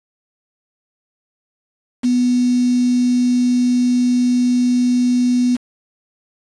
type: tone with quantisation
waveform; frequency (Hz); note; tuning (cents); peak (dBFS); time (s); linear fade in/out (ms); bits
sine; 246.9; B3; 0; -12; 2.03-5.57; 20; 5
effects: resampled to 22050 Hz